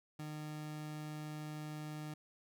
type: tone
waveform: 30% pulse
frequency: 152.2 Hz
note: D#3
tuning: 38 cents flat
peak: -40 dBFS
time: 0.19-2.14 s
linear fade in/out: 5 ms
effects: none